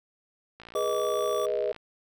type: click train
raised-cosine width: 0.3 ms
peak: -29 dBFS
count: 68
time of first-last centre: 0.6-1.763 s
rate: 57.6 Hz
type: chord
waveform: sine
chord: G# minor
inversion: none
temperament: equal with one note detuned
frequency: 415.3 / 489.1 / 622.3 Hz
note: G#4 / B4 / D#5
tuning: 0 / -17 / 0 cents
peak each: -30 / -30 / -29 dBFS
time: 0.75-1.72 s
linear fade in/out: 2 ms
type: tone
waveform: square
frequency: 1154 Hz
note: D6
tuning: 31 cents flat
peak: -33 dBFS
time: 0.75-1.46 s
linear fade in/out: 5 ms
effects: none